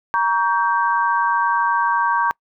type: chord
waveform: sine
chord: G diminished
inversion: first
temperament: just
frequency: 940.8 / 1128.9 / 1568 Hz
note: Bb5 / Db6 / G6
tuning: +16 / +31 / 0 cents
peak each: -18 / -20 / -22 dBFS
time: 0.14-2.31 s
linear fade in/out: 0 ms
effects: noise-tail reverb RT60 0.1 s tail -26 dB re dry